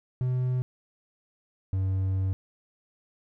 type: tone pair in turn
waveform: triangle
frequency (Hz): 126.7 / 95.11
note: B2 / F#2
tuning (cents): +45 / +48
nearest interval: perfect fourth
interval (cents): 497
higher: first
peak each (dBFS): -22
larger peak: neither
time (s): 0.21-0.62 / 1.73-2.33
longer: second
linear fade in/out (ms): 0
effects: none